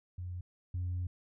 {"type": "tone pair in turn", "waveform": "sine", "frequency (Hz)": [89.5, 89.5], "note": ["F2", "F2"], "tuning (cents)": [43, 43], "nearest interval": "unison", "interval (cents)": 0, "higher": "neither", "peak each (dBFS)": [-37, -31], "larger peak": "second", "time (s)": [[0.18, 0.41], [0.74, 1.07]], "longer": "second", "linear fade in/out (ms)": 5, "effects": ["tanh soft clip ceiling -30 dBFS"]}